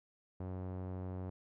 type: tone with low-pass filter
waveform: sawtooth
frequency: 92.5 Hz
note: F#2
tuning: in tune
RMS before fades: -42 dBFS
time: 0.4-1.3 s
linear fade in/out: 5 ms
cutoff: 800 Hz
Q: 0.83
effects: none